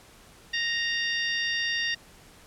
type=harmonic tone with a mistuned harmonic; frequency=932.3 Hz; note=A#5; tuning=in tune; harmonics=2 / 3 / 4 / 5 / 6; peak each=-28 / -32 / -34 / -36 / -38 dBFS; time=0.53-1.95 s; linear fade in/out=10 ms; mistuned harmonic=4; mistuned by=-40 cents; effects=pink hiss -53 dBFS RMS until 2.46 s + low-pass 12000 Hz 12 dB/octave